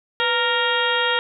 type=harmonic tone with a mistuned harmonic; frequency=466.2 Hz; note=A#4; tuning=in tune; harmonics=1 / 2 / 3 / 4 / 5 / 6 / 7 / 8; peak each=-25 / -25 / -24 / -25 / -33 / -28 / -25 / -30 dBFS; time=0.2-1.19 s; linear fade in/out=0 ms; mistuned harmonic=1; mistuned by=+100 cents; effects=none